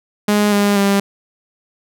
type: tone with pitch steps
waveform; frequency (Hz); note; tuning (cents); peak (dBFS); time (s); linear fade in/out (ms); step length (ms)
sawtooth; 207.7 / 203.3 / 199.01; G#3 / G#3 / G3; 0 / -37 / +26; -8; 0.28-1; 5; 240
effects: none

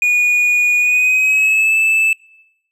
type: tone with pitch glide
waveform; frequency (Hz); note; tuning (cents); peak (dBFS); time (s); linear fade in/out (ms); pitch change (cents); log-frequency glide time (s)
triangle; 2453 to 2629; D#7 to E7; -25 to -5; -9; 0.02-2.13; 2; +120; 0.79-1.76
effects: noise-tail reverb RT60 0.9 s tail -25 dB re dry

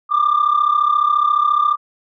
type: tone pair together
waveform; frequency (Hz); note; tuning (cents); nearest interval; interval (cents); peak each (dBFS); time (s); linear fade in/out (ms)
sine; 1174.6 / 1209; D6 / D6; 0 / +50; unison; 50; -14; 0.09-1.77; 50
effects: tanh soft clip ceiling -8 dBFS

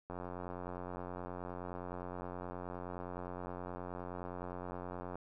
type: click train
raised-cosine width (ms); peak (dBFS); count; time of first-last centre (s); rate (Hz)
1; -29; 454; 0.1-5.156; 89.6
effects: none

